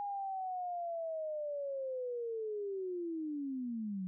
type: linear sweep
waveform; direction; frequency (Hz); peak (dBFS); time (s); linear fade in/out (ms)
sine; down; 820 to 180.2; -36; 0-4.07; 0
effects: none